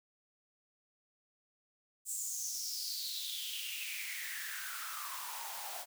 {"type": "noise with high-pass filter sweep", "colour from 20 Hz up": "white", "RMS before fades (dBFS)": -41, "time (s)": [2.05, 5.86], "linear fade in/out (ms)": 50, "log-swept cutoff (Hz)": [8000, 680], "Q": 6.2, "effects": []}